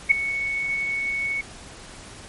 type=tone with ADSR envelope; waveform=sine; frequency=2217 Hz; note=C#7; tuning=in tune; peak=-8 dBFS; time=0.09-1.41 s; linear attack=23 ms; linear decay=5 ms; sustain=-15 dB; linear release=3 ms; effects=pink hiss -42 dBFS RMS until 2.28 s + MP3 48 kbps